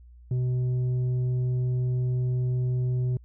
sine tone with tanh clipping, 125.6 Hz, B2, 30 cents sharp, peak -24 dBFS, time 0.31-3.17 s, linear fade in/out 2 ms, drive 5 dB, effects added 60 Hz sine -47 dBFS peak until 3.24 s

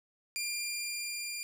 15% pulse tone with level ramp, 2395 Hz, D7, 33 cents sharp, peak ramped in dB -26 to -30 dBFS, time 0.36-1.43 s, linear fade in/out 0 ms, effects none

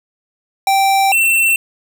square tone pair in turn, 781 / 2696 Hz, G5 / E7, -7 / +38 cents, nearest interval octave + major sixth, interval 2145 cents, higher second, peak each -11 dBFS, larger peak neither, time 0.67-1.12 / 1.12-1.56 s, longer first, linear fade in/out 2 ms, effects none

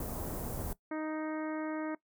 pink band-stop noise, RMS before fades -38 dBFS, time 0-0.73 s, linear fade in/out 2 ms, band 780 to 12000 Hz, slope 12 dB/octave
harmonic tone, 311.1 Hz, D#4, in tune, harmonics 1 / 2 / 3 / 4 / 5 / 6 / 7, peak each -35 / -41 / -45 / -47 / -49 / -51 / -52 dBFS, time 0.91-1.95 s, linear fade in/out 5 ms
effects noise-tail reverb RT60 0.1 s tail -19 dB re dry

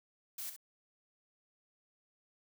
blue noise with echo, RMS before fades -42 dBFS, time 0.38-0.5 s, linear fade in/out 5 ms, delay 64 ms, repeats 1, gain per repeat -8 dB, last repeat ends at 0.564 s, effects none

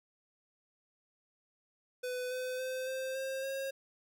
square tone with pitch steps, 500 / 507.9 / 515.8 / 523.9 / 532.2 / 540.6 Hz, B4 / B4 / C5 / C5 / C5 / C#5, +21 / +48 / -25 / +2 / +29 / -44 cents, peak -36 dBFS, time 2.03-3.71 s, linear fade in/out 10 ms, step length 280 ms, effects none

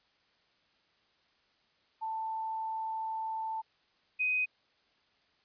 sine tone pair in turn, 886 / 2506 Hz, A5 / D#7, +12 / +12 cents, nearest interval octave + tritone, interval 1800 cents, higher second, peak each -33 / -27 dBFS, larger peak second, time 2.01-3.62 / 4.19-4.46 s, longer first, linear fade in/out 20 ms, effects white hiss -70 dBFS RMS until 5.44 s + resampled to 11025 Hz

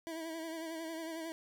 25% pulse tone with vibrato, 325.1 Hz, E4, 24 cents flat, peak -36 dBFS, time 0.07-1.32 s, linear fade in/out 0 ms, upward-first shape sine, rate 11 Hz, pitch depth 43 cents each way, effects none

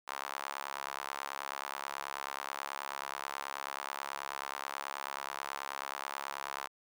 sawtooth tone with high-pass filter, 69.3 Hz, C#2, in tune, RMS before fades -41 dBFS, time 0.07-6.68 s, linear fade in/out 20 ms, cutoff 1000 Hz, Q 2.1, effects none

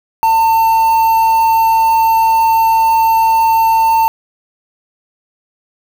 triangle tone with quantisation, 899 Hz, A5, 37 cents sharp, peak -6 dBFS, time 0.23-4.08 s, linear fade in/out 0 ms, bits 4, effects none

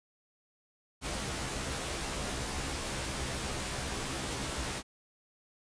pink noise with comb filter, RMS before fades -36 dBFS, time 1.01-4.83 s, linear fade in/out 50 ms, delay 15 ms, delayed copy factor +0.8, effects resampled to 22050 Hz

